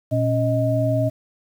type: tone cluster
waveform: sine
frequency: 118.6 / 277 / 626 Hz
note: A#2 / C#4 / D#5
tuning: +30 / -1 / +10 cents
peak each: -20 / -25 / -21 dBFS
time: 0.11-1.1 s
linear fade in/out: 20 ms
effects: 8-bit